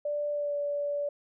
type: tone with pitch glide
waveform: sine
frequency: 587 to 577.6 Hz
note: D5 to D5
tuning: -1 to -29 cents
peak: -28 dBFS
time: 0.05-1.09 s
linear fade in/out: 5 ms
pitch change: -28 cents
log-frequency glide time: 0.31-0.55 s
effects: none